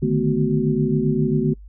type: tone cluster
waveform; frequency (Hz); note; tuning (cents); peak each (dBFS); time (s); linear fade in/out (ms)
sine; 146.1 / 153.6 / 216.8 / 247.4 / 374.5; D3 / D#3 / A3 / B3 / F#4; -9 / -22 / -25 / +3 / +21; -23; 0.02-1.54; 10
effects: noise-tail reverb RT60 0.1 s tail -24 dB re dry + added 50 Hz sine -38 dBFS peak until 1.68 s